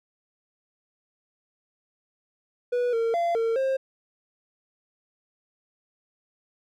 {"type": "tone with pitch steps", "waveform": "triangle", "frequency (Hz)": [488.9, 457.7, 685, 455.5, 532], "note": ["B4", "A#4", "F5", "A#4", "C5"], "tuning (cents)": [-18, -32, -34, -40, 29], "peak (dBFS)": -20, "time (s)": [2.72, 3.77], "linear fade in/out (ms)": 10, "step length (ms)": 210, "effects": []}